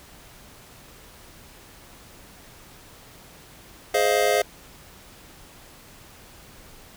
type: chord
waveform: square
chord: F minor seventh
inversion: first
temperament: just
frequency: 419.1 / 523.8 / 628.6 / 698.5 Hz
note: Ab4 / C5 / Eb5 / F5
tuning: +16 / +2 / +18 / 0 cents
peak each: -25 dBFS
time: 3.94-4.42 s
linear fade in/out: 5 ms
effects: pink hiss -48 dBFS RMS until 6.96 s